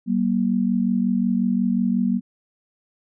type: tone pair together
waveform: sine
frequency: 191.35 / 236.9 Hz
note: G3 / A#3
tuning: -42 / +28 cents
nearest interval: major third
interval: 370 cents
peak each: -21 / -20 dBFS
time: 0.06-2.21 s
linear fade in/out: 50 ms
effects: none